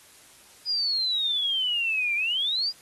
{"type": "exponential two-way sweep", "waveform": "sine", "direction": "down then up", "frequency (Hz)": [4978, 2335, 4978], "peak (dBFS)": -23, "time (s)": [0.65, 2.73], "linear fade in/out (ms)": 50, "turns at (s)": 2.15, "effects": ["white hiss -53 dBFS RMS until 2.81 s", "AAC 32 kbps"]}